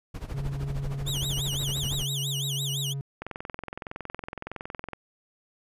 brown noise with tremolo, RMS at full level -32 dBFS, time 0.14-2.05 s, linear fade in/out 10 ms, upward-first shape sine, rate 13 Hz, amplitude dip 80%
triangle tone, 138.59 Hz, C#3, in tune, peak -28 dBFS, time 0.34-3.01 s, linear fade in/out 0 ms
sawtooth tone with vibrato, 3322 Hz, G#7, in tune, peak -27 dBFS, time 1.06-2.94 s, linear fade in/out 20 ms, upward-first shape sine, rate 5.9 Hz, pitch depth 260 cents each way
click train, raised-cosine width 0.5 ms, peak -20 dBFS, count 38, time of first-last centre 3.22-4.933 s, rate 21.6 Hz
effects resampled to 32000 Hz

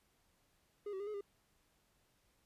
triangle tone with pitch steps, 411.5 / 381.8 / 406.4 / 424.3 / 402.1 Hz, G#4 / G4 / G#4 / G#4 / G4, -16 / -46 / -38 / +37 / +44 cents, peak -38 dBFS, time 0.86-1.21 s, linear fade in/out 5 ms, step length 70 ms, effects pink hiss -75 dBFS RMS until 2.45 s + resampled to 32000 Hz

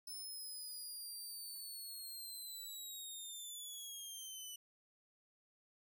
15% pulse linear sweep, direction down, 5274 to 2960 Hz, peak -40 dBFS, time 0.07-4.56 s, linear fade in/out 5 ms, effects none

